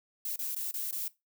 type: noise with dropouts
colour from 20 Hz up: violet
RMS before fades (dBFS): -35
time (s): 0.25-1.08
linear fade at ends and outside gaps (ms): 2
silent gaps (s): 0.36-0.39 / 0.548-0.563 / 0.712-0.74 / 0.911-0.926
effects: noise-tail reverb RT60 0.2 s tail -19 dB re dry